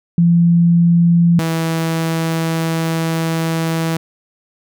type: tone pair in turn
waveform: sine / sawtooth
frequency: 170.6 / 163.3 Hz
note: F3 / E3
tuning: -40 / -16 cents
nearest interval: minor second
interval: 76 cents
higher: first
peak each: -8 / -12 dBFS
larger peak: first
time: 0.18-1.39 / 1.39-3.97 s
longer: second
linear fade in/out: 2 ms
effects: none